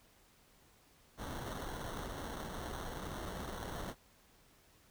pink noise with sample-and-hold, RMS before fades -43 dBFS, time 1.17-3.95 s, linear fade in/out 50 ms, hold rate 2450 Hz, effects pink hiss -66 dBFS RMS until 4.9 s

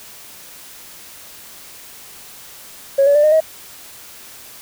sine tone with pitch steps, 550 / 570.1 / 590.8 / 612.4 / 634.7 Hz, C#5 / C#5 / D5 / D#5 / D#5, -14 / +48 / +10 / -28 / +34 cents, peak -8 dBFS, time 2.98-3.405 s, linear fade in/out 10 ms, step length 85 ms, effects tanh soft clip ceiling -5 dBFS + white hiss -39 dBFS RMS until 4.61 s

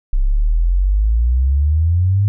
sine exponential sweep, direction up, 32 to 103.83 Hz, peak -11 dBFS, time 0.13-2.28 s, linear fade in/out 0 ms, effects none

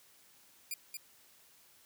5% pulse tone with echo, 2400 Hz, D7, 37 cents sharp, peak -26 dBFS, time 0.71-0.74 s, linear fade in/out 2 ms, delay 230 ms, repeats 1, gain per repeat -4 dB, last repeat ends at 0.97 s, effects white hiss -63 dBFS RMS until 1.85 s + high-pass 60 Hz 12 dB/octave

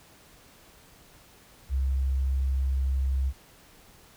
sine tone, 66.6 Hz, C2, 31 cents sharp, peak -23 dBFS, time 1.69-3.33 s, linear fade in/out 50 ms, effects pink hiss -55 dBFS RMS until 4.16 s

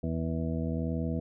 harmonic tone, 81.1 Hz, E2, 28 cents flat, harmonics 1 / 2 / 3 / 4 / 6 / 7 / 8, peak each -34 / -33 / -34 / -40 / -40 / -53 / -42 dBFS, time 0.03-1.2 s, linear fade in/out 5 ms, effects none

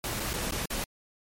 pink noise with dropouts, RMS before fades -32 dBFS, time 0.04-0.84 s, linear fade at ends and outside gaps 1 ms, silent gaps 0.198-0.202 / 0.333-0.338 / 0.509-0.522 / 0.657-0.704 s, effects MP3 64 kbps

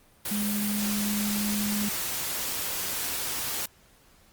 sine tone in noise, 207.3 Hz, G#3, 3 cents flat, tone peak -27 dBFS, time 0.31-1.89 s, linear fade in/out 5 ms, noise white, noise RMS -31 dBFS, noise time 0.25-3.66 s, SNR +1 dB, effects pink hiss -59 dBFS RMS until 4.32 s + Opus 32 kbps

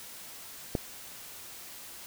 click, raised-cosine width 2 ms, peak -14 dBFS, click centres 0.752 s, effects white hiss -46 dBFS RMS until 2.06 s

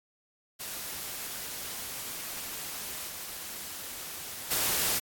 white noise with level steps, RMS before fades -38 / -40 / -28 dBFS, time 0.59-5 s, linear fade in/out 20 ms, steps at 3.08 / 4.5 s, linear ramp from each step 20 ms, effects AAC 64 kbps

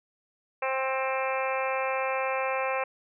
harmonic tone with a mistuned harmonic, 263.9 Hz, C4, 15 cents sharp, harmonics 2 / 3 / 4 / 5 / 6 / 7 / 8 / 9 / 10, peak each -30 / -33 / -33 / -38 / -40 / -40 / -41 / -36 / -38 dBFS, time 0.62-2.84 s, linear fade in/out 5 ms, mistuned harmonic 8, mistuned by +15 cents, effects none

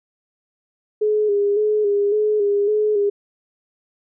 sine tone with vibrato, 415.3 Hz, G#4, in tune, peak -15 dBFS, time 1.01-3.1 s, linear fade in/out 10 ms, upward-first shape square, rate 1.8 Hz, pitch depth 39 cents each way, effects none

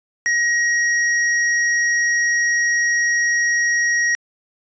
square tone, 1892 Hz, A#6, 25 cents sharp, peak -16 dBFS, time 0.26-4.15 s, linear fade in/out 0 ms, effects resampled to 16000 Hz

